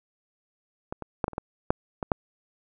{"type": "clicks", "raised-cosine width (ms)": 1, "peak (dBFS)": [-18, -21, -10, -13, -26, -14, -6, -15, -7], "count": 9, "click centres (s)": [0.925, 1.023, 1.242, 1.281, 1.333, 1.381, 1.705, 2.028, 2.118], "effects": []}